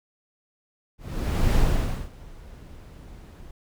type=noise with ADSR envelope; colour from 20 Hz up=brown; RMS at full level=-19 dBFS; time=0.98-3.51 s; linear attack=570 ms; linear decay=540 ms; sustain=-24 dB; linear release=3 ms; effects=none